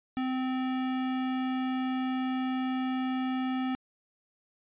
square tone, 258.4 Hz, C4, 21 cents flat, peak -29 dBFS, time 0.17-3.75 s, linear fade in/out 0 ms, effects resampled to 8000 Hz

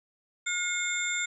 sine tone cluster, 1432 / 2158 / 3582 / 7290 Hz, F6 / C#7 / A7 / A#8, +43 / -47 / +30 / -40 cents, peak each -34 / -31 / -36 / -33 dBFS, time 0.46-1.26 s, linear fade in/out 10 ms, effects none

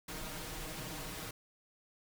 pink noise with comb filter, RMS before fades -43 dBFS, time 0.08-1.31 s, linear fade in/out 5 ms, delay 6.4 ms, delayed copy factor +0.75, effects none

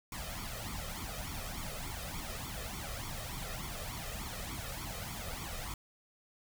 pink noise with flanger, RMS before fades -41 dBFS, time 0.12-5.74 s, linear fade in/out 2 ms, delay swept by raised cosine 0.88 to 1.63 ms, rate 3.4 Hz, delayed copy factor +0.75, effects none

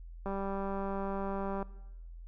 click train, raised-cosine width 1 ms, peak -24 dBFS, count 269, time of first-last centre 0.26-1.627 s, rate 196 Hz, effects noise-tail reverb RT60 1.0 s tail -19 dB re dry + added 42 Hz sine -44 dBFS peak until 2.27 s

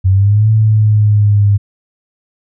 sine linear two-way sweep, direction up then down, 92.5 to 110 to 100.9 Hz, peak -6 dBFS, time 0.04-1.58 s, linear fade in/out 20 ms, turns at 0.5 s, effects none

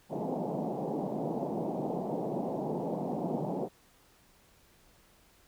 pink band-pass noise, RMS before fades -34 dBFS, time 0.09-3.69 s, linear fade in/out 50 ms, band 150 to 850 Hz, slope 48 dB/octave, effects pink hiss -63 dBFS RMS until 5.47 s

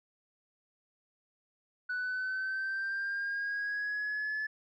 sine linear sweep, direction up, 1482 to 1730 Hz, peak -30 dBFS, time 1.89-4.47 s, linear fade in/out 10 ms, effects tanh soft clip ceiling -30 dBFS

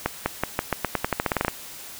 accelerating click train, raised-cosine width 0.5 ms, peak -6 dBFS, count 16, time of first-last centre 0.06-1.482 s, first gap 200 ms, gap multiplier 0.88, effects white hiss -40 dBFS RMS until 1.99 s

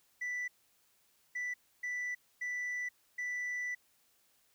sine tone bursts at uneven times, 1975.5 Hz, B6, in tune, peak -32 dBFS, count 5, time 0.21-0.48 / 1.35-1.54 / 1.83-2.15 / 2.41-2.89 / 3.18-3.75 s, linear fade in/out 10 ms, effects tanh soft clip ceiling -34 dBFS + white hiss -71 dBFS RMS until 4.54 s

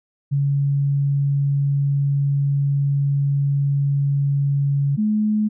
sine tone pair in turn, 140.6 / 213 Hz, C#3 / G#3, +25 / +44 cents, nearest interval perfect fifth, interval 719 cents, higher second, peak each -16 dBFS, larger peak neither, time 0.31-4.97 / 4.97-5.49 s, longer first, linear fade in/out 20 ms, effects none

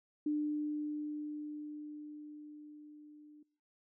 sine tone with level ramp, 299.1 Hz, D4, 32 cents sharp, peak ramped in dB -30 to -54 dBFS, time 0.26-3.43 s, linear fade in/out 5 ms, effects noise-tail reverb RT60 0.7 s tail -26 dB re dry

